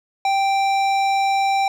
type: tone with hard clipping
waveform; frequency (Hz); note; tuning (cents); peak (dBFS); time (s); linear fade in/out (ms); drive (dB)
triangle; 784; G5; 0; -18; 0.25-1.68; 2; 17
effects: none